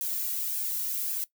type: noise with flanger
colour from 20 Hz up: violet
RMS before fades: -31 dBFS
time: 0.01-1.24 s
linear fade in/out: 0 ms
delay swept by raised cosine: 1.2 to 2.13 ms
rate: 1.8 Hz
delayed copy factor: +0.55
effects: noise-tail reverb RT60 0.1 s tail -18 dB re dry